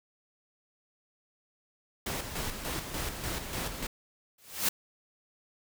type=noise with tremolo; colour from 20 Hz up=pink; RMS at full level=-34 dBFS; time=2.06-3.87 s; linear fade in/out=5 ms; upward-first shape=square; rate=3.4 Hz; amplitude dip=50%
type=noise with exponential growth; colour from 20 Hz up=white; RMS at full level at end=-24 dBFS; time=4.38-4.69 s; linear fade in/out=5 ms; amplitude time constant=66 ms
effects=none